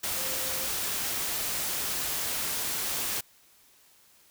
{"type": "tone in noise", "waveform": "sine", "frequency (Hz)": 523.3, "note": "C5", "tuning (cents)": 0, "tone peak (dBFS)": -42, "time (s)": [0.16, 0.67], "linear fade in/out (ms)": 10, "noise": "white", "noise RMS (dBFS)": -31, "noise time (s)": [0.03, 3.21], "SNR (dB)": -14, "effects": ["white hiss -60 dBFS RMS until 4.3 s"]}